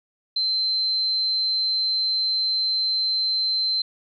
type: tone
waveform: sine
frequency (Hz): 4100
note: C8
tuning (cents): -36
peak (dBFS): -20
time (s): 0.36-3.82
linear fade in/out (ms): 5
effects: none